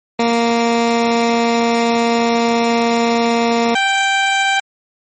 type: tone pair in turn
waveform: 15% pulse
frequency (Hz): 233.1 / 782.6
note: A#3 / G5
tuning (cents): 0 / -3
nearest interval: octave + major sixth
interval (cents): 2097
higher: second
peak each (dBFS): -6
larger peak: neither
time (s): 0.19-3.75 / 3.75-4.6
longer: first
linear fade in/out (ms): 5
effects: low-pass 7000 Hz 12 dB/octave + MP3 32 kbps